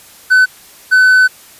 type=tone pair in turn; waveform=triangle; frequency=1510 / 1510 Hz; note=F#6 / F#6; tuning=+35 / +35 cents; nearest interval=unison; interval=0 cents; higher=neither; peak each=-3 dBFS; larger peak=neither; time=0.3-0.46 / 0.91-1.28 s; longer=second; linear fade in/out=20 ms; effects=white hiss -40 dBFS RMS until 1.59 s + resampled to 32000 Hz